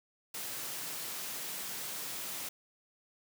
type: high-pass noise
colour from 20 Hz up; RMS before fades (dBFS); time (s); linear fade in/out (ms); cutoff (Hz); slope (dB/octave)
white; -40; 0.34-2.49; 5; 110; 96
effects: none